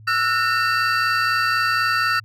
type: tone cluster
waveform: triangle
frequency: 1328 / 1452 / 1827 / 2693 / 4626 Hz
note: E6 / F#6 / A#6 / E7 / D8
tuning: +12 / -33 / -35 / +36 / -27 cents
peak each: -19 / -20 / -22 / -26 / -26 dBFS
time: 0.07-2.2 s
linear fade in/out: 10 ms
effects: tanh soft clip ceiling -8 dBFS + added 108 Hz sine -41 dBFS peak until 2.24 s